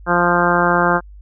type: harmonic tone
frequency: 174.8 Hz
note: F3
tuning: 2 cents sharp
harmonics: 1 / 2 / 3 / 4 / 5 / 6 / 7 / 8 / 9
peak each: -21 / -21 / -21 / -21 / -21 / -21 / -21 / -21 / -21 dBFS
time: 0.06-1.01 s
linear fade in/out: 50 ms
effects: added 50 Hz sine -36 dBFS peak until 1.21 s